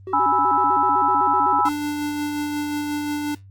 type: tone with vibrato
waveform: triangle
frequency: 329.6 Hz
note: E4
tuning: in tune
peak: -26 dBFS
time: 0.07-1.61 s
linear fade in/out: 2 ms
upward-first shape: square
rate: 7.9 Hz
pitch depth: 240 cents each way
type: chord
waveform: sine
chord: E major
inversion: first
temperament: equal with one note detuned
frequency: 830.6 / 987.8 / 1312.4 Hz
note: G#5 / B5 / E6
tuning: 0 / 0 / -8 cents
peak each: -20 dBFS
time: 0.13-1.69 s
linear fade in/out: 5 ms
type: tone with tremolo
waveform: square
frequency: 295.1 Hz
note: D4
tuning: 8 cents sharp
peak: -23 dBFS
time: 1.65-3.35 s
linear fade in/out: 5 ms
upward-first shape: sine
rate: 5.6 Hz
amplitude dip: 25%
effects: added 97 Hz sine -42 dBFS peak until 3.5 s + Opus 32 kbps